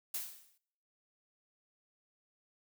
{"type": "noise with exponential decay", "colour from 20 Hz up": "blue", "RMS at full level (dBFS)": -35, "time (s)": [0.14, 0.58], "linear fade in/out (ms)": 5, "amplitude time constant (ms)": 94, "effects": ["noise-tail reverb RT60 0.8 s tail -26 dB re dry"]}